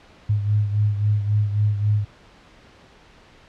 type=beating tone pair; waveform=sine; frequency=103.83 / 107.53 Hz; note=G#2 / A2; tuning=0 / -39 cents; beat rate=3.7 Hz; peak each=-18 / -25 dBFS; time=0.29-2.05 s; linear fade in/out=10 ms; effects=pink hiss -50 dBFS RMS until 3.48 s + low-pass 4000 Hz 12 dB/octave